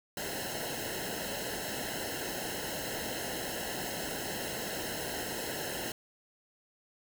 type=noise with comb filter; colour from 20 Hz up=pink; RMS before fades=-37 dBFS; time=0.17-5.92 s; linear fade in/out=2 ms; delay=0.85 ms; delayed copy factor=-0.95; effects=none